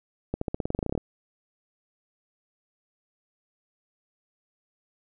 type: accelerating click train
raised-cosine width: 2 ms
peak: -14 dBFS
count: 15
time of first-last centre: 0.34-0.977 s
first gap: 74 ms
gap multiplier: 0.92
effects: none